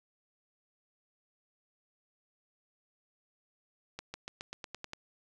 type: accelerating click train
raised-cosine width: 0.2 ms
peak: -23 dBFS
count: 9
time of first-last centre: 3.99-4.934 s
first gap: 150 ms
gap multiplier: 0.93
effects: none